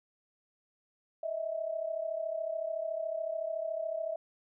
sine tone pair together, 622.3 / 656.1 Hz, D#5 / E5, 0 / -8 cents, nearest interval minor second, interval 92 cents, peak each -37 / -34 dBFS, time 1.23-4.16 s, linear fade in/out 5 ms, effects none

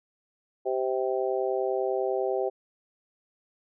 harmonic tone, 130 Hz, C3, 11 cents flat, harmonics 3 / 4 / 5 / 6, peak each -28 / -30 / -32 / -34 dBFS, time 0.65-2.5 s, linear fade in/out 20 ms, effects none

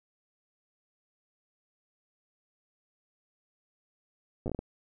slowing click train, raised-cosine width 2 ms, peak -21 dBFS, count 7, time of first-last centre 4.46-4.591 s, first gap 8 ms, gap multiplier 1.4, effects none

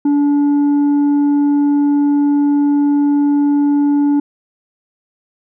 sine tone with tanh clipping, 288.3 Hz, D4, 32 cents flat, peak -11 dBFS, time 0.05-4.2 s, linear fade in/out 5 ms, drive 4 dB, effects none

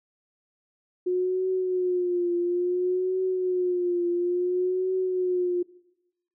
sine tone with vibrato, 360.8 Hz, F#4, 44 cents flat, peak -22 dBFS, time 1.06-5.63 s, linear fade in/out 10 ms, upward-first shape triangle, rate 0.58 Hz, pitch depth 67 cents each way, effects noise-tail reverb RT60 0.9 s tail -20 dB re dry

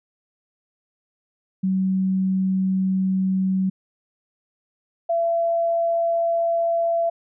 sine tone pair in turn, 189.1 / 673.9 Hz, F#3 / E5, +38 / +38 cents, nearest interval octave + minor seventh, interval 2200 cents, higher second, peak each -18 dBFS, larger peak neither, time 1.63-3.7 / 5.09-7.1 s, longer first, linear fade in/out 10 ms, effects none

